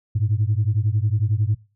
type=beating tone pair; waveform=sine; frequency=101.3 / 112.3 Hz; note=G#2 / A2; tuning=-43 / +36 cents; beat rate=11 Hz; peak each=-19 / -20 dBFS; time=0.15-1.55 s; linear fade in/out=10 ms; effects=noise-tail reverb RT60 0.3 s tail -21 dB re dry + tanh soft clip ceiling -12 dBFS

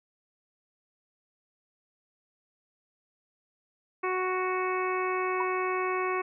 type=harmonic tone; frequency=370 Hz; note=F#4; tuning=in tune; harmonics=1 / 2 / 3 / 4 / 5 / 6 / 7; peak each=-30 / -37 / -31 / -41 / -40 / -37 / -41 dBFS; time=4.03-6.22 s; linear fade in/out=10 ms
type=tone with exponential decay; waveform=sine; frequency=984 Hz; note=B5; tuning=7 cents flat; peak=-24 dBFS; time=5.4-5.48 s; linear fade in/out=5 ms; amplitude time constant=17 ms
effects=none

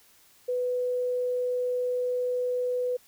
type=tone; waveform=sine; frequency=496.8 Hz; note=B4; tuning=10 cents sharp; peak=-25 dBFS; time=0.48-2.97 s; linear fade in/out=10 ms; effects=white hiss -59 dBFS RMS until 3.07 s

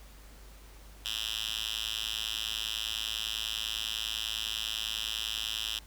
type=tone with high-pass filter; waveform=5% pulse; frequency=110 Hz; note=A2; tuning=in tune; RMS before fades=-35 dBFS; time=1.05-5.79 s; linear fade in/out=5 ms; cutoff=3100 Hz; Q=3.1; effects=added 50 Hz sine -50 dBFS peak until 5.86 s + pink hiss -56 dBFS RMS until 5.86 s

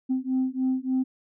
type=beating tone pair; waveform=sine; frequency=257.9 / 261.3 Hz; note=C4 / C4; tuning=-25 / -2 cents; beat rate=3.4 Hz; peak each=-25 dBFS; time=0.09-1.04 s; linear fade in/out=20 ms; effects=tanh soft clip ceiling -18 dBFS

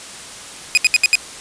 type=tone bursts; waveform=sawtooth; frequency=2489 Hz; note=D#7; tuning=in tune; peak=-5 dBFS; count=5; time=0.75-1.154 s; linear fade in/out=0 ms; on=24 ms; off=71 ms; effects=white hiss -34 dBFS RMS until 1.4 s + resampled to 22050 Hz

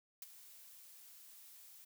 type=noise with ADSR envelope; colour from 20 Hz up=blue; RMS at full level=-45 dBFS; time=0.22-1.85 s; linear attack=3 ms; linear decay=23 ms; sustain=-13 dB; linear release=11 ms; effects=none

